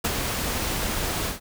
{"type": "noise with ADSR envelope", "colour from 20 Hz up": "pink", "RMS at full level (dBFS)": -22, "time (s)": [0.04, 1.4], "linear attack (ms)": 11, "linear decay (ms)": 30, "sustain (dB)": -5, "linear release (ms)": 130, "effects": []}